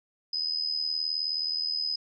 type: tone with amplitude modulation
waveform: sine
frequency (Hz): 5030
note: D#8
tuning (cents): +18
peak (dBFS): -24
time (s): 0.33-1.96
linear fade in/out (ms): 5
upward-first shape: sine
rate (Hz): 79.1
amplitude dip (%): 70
effects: none